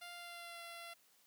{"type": "tone with pitch glide", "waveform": "10% pulse", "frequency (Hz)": [698.5, 682.9], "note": ["F5", "F5"], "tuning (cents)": [0, -39], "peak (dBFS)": -40, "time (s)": [0.01, 0.94], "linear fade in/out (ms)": 10, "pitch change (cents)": -39, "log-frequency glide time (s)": [0.13, 0.62], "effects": ["white hiss -70 dBFS RMS until 1.26 s", "high-pass 150 Hz 12 dB/octave"]}